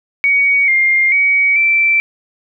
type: tone with pitch steps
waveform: sine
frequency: 2247 / 2115 / 2250 / 2336 Hz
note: C#7 / C7 / C#7 / D7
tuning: +23 / +18 / +25 / -10 cents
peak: -9 dBFS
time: 0.24-2 s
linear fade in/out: 0 ms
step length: 440 ms
effects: none